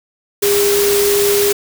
sine tone in noise, 406.2 Hz, G#4, 38 cents flat, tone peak -12 dBFS, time 0.42-1.53 s, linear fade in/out 10 ms, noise white, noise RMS -18 dBFS, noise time 0.42-1.53 s, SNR +3 dB, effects none

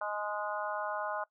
harmonic tone with a mistuned harmonic, 207.7 Hz, G#3, in tune, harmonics 3 / 4 / 5 / 6 / 7, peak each -38 / -39 / -40 / -41 / -41 dBFS, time 0.01-1.24 s, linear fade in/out 5 ms, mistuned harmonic 4, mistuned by +17 cents, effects noise-tail reverb RT60 0.1 s tail -20 dB re dry

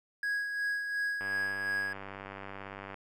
triangle tone with tremolo, 1656 Hz, G#6, 5 cents flat, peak -27 dBFS, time 0.23-1.93 s, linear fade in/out 2 ms, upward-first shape sine, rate 2.8 Hz, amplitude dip 45%
click train, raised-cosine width 0.5 ms, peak -27 dBFS, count 171, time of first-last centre 1.21-2.943 s, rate 98.1 Hz
effects none

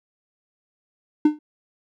triangle tone with exponential decay, 301.7 Hz, D4, 47 cents sharp, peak -7 dBFS, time 1.25-1.39 s, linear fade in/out 5 ms, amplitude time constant 30 ms, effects none

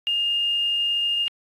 sine tone with quantisation, 2826 Hz, F7, 20 cents sharp, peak -20 dBFS, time 0.07-1.28 s, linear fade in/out 0 ms, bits 8, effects AAC 32 kbps

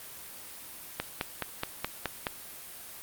click train, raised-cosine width 0.3 ms, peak -13 dBFS, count 7, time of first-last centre 1-2.268 s, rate 4.73 Hz, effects white hiss -45 dBFS RMS until 3.02 s + Opus 32 kbps

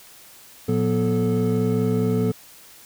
triangle tone cluster, 114.4 / 179.4 / 243.5 / 435.8 Hz, A#2 / F3 / B3 / A4, -32 / +47 / -24 / -17 cents, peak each -22 dBFS, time 0.68-2.32 s, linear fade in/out 10 ms, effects white hiss -47 dBFS RMS until 2.85 s

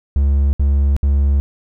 triangle tone bursts, 70 Hz, C#2, 18 cents sharp, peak -9 dBFS, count 3, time 0.16-1.4 s, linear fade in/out 0 ms, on 370 ms, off 65 ms, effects none

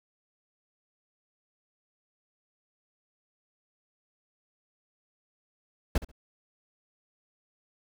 brown noise with echo, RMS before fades -23 dBFS, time 5.95-5.98 s, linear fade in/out 5 ms, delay 68 ms, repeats 2, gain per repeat -15 dB, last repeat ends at 6.116 s, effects none

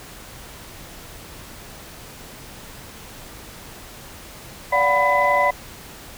sine tone cluster, 580 / 715 / 747 / 993 / 2011 Hz, D5 / F5 / F#5 / B5 / B6, -22 / +41 / +16 / +9 / +31 cents, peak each -20 / -25 / -24 / -18 / -21 dBFS, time 4.72-5.51 s, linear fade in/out 10 ms, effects tanh soft clip ceiling -6 dBFS + pink hiss -40 dBFS RMS until 6.17 s

